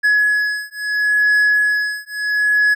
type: beating tone pair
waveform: triangle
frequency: 1688 / 1688.74 Hz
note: G#6 / G#6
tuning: +28 / +28 cents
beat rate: 0.74 Hz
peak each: -15 dBFS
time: 0.03-2.75 s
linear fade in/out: 20 ms
effects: none